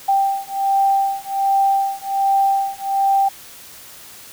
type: beating tone pair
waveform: sine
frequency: 785 / 786.3 Hz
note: G5 / G5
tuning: +2 / +5 cents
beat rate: 1.3 Hz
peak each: -18 dBFS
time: 0.08-3.29 s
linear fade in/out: 10 ms
effects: white hiss -40 dBFS RMS until 4.32 s